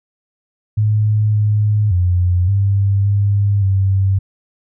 sine tone with pitch steps, 106.6 / 105.4 / 89.5 / 99.2 / 101.1 / 96.7 Hz, G#2 / G#2 / F2 / G2 / G#2 / G2, +46 / +26 / +43 / +21 / -46 / -23 cents, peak -11 dBFS, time 0.77-4.19 s, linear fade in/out 10 ms, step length 570 ms, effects none

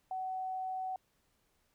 sine tone, 751 Hz, F#5, 26 cents sharp, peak -35 dBFS, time 0.11-0.96 s, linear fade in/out 2 ms, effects pink hiss -75 dBFS RMS until 1.74 s

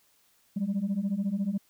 sine beating tone pair, 190 / 204 Hz, F#3 / G#3, +46 / -31 cents, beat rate 14 Hz, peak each -29 / -27 dBFS, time 0.56-1.58 s, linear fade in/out 10 ms, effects tanh soft clip ceiling -23 dBFS + white hiss -66 dBFS RMS until 1.69 s

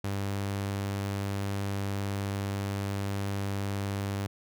sawtooth tone, 99.4 Hz, G2, 25 cents sharp, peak -26 dBFS, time 0.04-4.27 s, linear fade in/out 5 ms, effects none

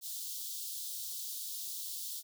white high-pass noise, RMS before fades -41 dBFS, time 0.01-2.23 s, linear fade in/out 50 ms, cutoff 3400 Hz, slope 48 dB/octave, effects none

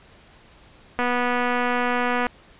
click train, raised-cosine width 0.5 ms, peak -9 dBFS, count 314, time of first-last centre 0.99-2.268 s, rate 245 Hz, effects pink hiss -51 dBFS RMS until 2.59 s + resampled to 8000 Hz

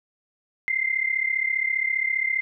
sine tone pair together, 2065 / 2100 Hz, C7 / C7, -23 / +6 cents, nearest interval unison, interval 29 cents, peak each -25 / -24 dBFS, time 0.68-2.41 s, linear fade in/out 0 ms, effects none

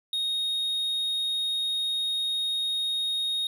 triangle tone, 3729 Hz, A#7, in tune, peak -24 dBFS, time 0.13-3.47 s, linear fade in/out 2 ms, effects none

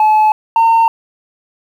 sine tone pair in turn, 860 / 911.1 Hz, A5 / A#5, -40 / -40 cents, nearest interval minor second, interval 100 cents, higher second, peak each -4 dBFS, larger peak neither, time 0-0.32 / 0.56-0.88 s, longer neither, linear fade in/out 2 ms, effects tanh soft clip ceiling -6 dBFS + 7-bit

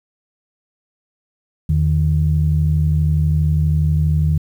sine tone pair together, 81.47 / 153.8 Hz, E2 / D#3, -20 / -20 cents, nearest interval major seventh, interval 1100 cents, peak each -15 dBFS, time 1.69-4.38 s, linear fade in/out 5 ms, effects tanh soft clip ceiling -5 dBFS + 8-bit

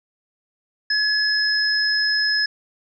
sine tone pair together, 1699 / 5130 Hz, G#6 / E8, +39 / -48 cents, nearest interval octave + perfect fifth, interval 1913 cents, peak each -20 dBFS, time 0.9-2.46 s, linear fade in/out 5 ms, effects none

